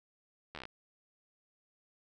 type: slowing click train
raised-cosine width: 0.3 ms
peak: -27 dBFS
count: 8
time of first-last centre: 0.55-0.654 s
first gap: 12 ms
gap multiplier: 1.07
effects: none